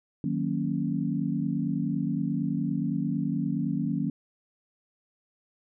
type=chord; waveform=sine; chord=D# minor seventh; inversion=none; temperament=equal; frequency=155.56 / 185 / 233.1 / 277.2 Hz; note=D#3 / F#3 / A#3 / C#4; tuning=0 / 0 / 0 / 0 cents; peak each=-31 dBFS; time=0.24-4.1 s; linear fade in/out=2 ms; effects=none